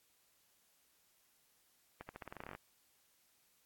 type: accelerating click train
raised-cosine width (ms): 0.5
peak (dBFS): -30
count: 14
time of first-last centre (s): 2.01-2.55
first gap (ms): 80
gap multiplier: 0.88
effects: white hiss -73 dBFS RMS until 3.65 s + AAC 64 kbps